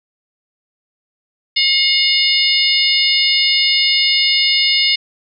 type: harmonic tone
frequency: 720 Hz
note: F#5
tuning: 47 cents flat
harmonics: 3 / 4 / 5 / 6 / 7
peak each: -18 / -18 / -18 / -18 / -18 dBFS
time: 1.56-4.96 s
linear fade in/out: 10 ms
effects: none